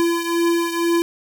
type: beating tone pair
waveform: square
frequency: 338.6 / 340.7 Hz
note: E4 / F4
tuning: +46 / -43 cents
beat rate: 2.1 Hz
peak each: -19 / -24 dBFS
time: 0-1.02 s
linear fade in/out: 0 ms
effects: none